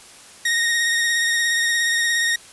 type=tone with vibrato; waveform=sawtooth; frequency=1864.7 Hz; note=A#6; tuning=in tune; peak=-14 dBFS; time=0.45-2.36 s; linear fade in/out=5 ms; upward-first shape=sine; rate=17 Hz; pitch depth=23 cents each way; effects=white hiss -44 dBFS RMS until 2.52 s + resampled to 24000 Hz